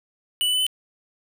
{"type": "tone with pitch steps", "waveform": "square", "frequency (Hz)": [2960, 2982, 3005, 3027], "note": ["F#7", "F#7", "F#7", "F#7"], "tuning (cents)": [0, 13, 26, 39], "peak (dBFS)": -20, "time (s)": [0.41, 0.666], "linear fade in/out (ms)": 0, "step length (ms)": 64, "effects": []}